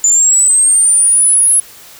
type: linear sweep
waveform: sine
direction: up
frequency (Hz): 7020 to 10780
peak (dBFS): -6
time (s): 0.04-1.6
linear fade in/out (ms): 2
effects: white hiss -37 dBFS RMS until 1.99 s